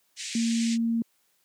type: band-pass noise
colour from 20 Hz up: white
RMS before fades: -36 dBFS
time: 0.16-0.78 s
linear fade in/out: 50 ms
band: 1900 to 8100 Hz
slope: 48 dB/octave
type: tone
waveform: sine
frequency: 230 Hz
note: A#3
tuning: 23 cents flat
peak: -22 dBFS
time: 0.35-1.02 s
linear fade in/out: 2 ms
effects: white hiss -69 dBFS RMS until 1.44 s + high-pass 150 Hz 12 dB/octave